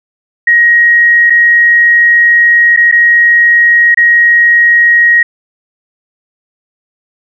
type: tone with dropouts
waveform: sine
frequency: 1887 Hz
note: A#6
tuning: 21 cents sharp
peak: -3 dBFS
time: 0.47-5.23 s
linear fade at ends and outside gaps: 5 ms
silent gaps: 1.299-1.303 / 2.764-2.772 / 2.915-2.923 / 3.946-3.972 s
effects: none